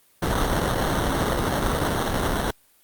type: noise with sample-and-hold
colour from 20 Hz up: pink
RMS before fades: -23 dBFS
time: 0.22-2.51 s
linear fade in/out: 5 ms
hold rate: 2450 Hz
effects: white hiss -59 dBFS RMS until 2.83 s + Opus 32 kbps